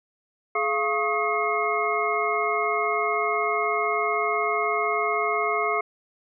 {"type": "tone cluster", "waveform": "sine", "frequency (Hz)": [423, 690, 1096, 1260, 2150], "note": ["G#4", "F5", "C#6", "D#6", "C7"], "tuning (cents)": [32, -21, -20, 21, 47], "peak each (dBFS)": -28, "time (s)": [0.55, 5.81], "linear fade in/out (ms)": 5, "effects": []}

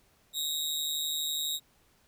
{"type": "tone with amplitude modulation", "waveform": "sawtooth", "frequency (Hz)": 3770, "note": "A#7", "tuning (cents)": 19, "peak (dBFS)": -24, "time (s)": [0.33, 1.6], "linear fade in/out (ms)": 50, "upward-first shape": "sine", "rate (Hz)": 152, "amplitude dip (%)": 70, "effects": ["pink hiss -66 dBFS RMS until 2.07 s"]}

